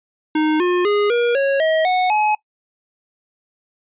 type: tone with pitch steps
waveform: square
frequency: 309.1 / 357.1 / 412.6 / 476.7 / 550.8 / 636.3 / 735.2 / 849.4 Hz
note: D#4 / F4 / G#4 / A#4 / C#5 / D#5 / F#5 / G#5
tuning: -11 / +39 / -11 / +39 / -11 / +39 / -11 / +39 cents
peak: -15 dBFS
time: 0.35-2.35 s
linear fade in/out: 5 ms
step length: 250 ms
effects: noise-tail reverb RT60 0.1 s tail -21 dB re dry + resampled to 8000 Hz